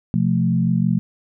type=chord; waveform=sine; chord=F major; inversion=second; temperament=equal with one note detuned; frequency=127.9 / 174.61 / 220 Hz; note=C3 / F3 / A3; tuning=-39 / 0 / 0 cents; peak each=-21 / -18 / -21 dBFS; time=0.14-0.99 s; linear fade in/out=0 ms; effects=none